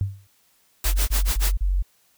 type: tone with exponential decay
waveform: sine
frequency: 98 Hz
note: G2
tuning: in tune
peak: -17 dBFS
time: 0.01-0.27 s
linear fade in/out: 0 ms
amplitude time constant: 56 ms
type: noise with tremolo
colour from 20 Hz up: white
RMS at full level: -25 dBFS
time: 0.84-1.53 s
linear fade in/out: 0 ms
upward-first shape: sine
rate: 6.9 Hz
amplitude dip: 100%
type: tone bursts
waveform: sine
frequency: 46.25 Hz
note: F#1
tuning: in tune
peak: -18 dBFS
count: 4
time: 0.85-1.826 s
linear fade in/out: 10 ms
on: 220 ms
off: 32 ms
effects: white hiss -62 dBFS RMS until 2.17 s